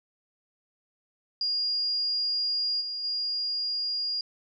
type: tone with level steps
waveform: sine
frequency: 4838 Hz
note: D#8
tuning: 49 cents flat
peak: -25 / -31 / -27 dBFS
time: 1.41-4.21 s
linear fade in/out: 2 ms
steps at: 2.8 / 3.03 s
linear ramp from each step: 20 ms
effects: none